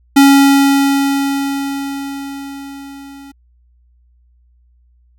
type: tone with level ramp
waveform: square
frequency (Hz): 277.3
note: C#4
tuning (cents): +1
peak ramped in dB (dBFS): -4 to -34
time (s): 0.16-3.32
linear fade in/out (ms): 10
effects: added 60 Hz sine -49 dBFS peak until 5.18 s